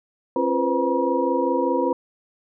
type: tone cluster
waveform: sine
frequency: 269.7 / 344.7 / 489.9 / 515 / 957 Hz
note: C#4 / F4 / B4 / C5 / A#5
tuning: -47 / -23 / -14 / -28 / +45 cents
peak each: -25 dBFS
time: 0.36-1.93 s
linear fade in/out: 2 ms
effects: none